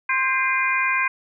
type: tone cluster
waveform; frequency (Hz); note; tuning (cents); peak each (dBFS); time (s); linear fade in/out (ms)
sine; 1048 / 1591 / 2078 / 2430; C6 / G6 / C7 / D#7; +2 / +25 / -12 / -42; -24; 0.09-1.08; 5
effects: none